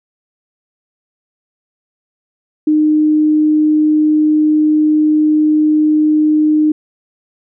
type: tone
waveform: sine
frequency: 305.9 Hz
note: D#4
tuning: 29 cents flat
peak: -8 dBFS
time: 2.67-6.72 s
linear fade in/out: 5 ms
effects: none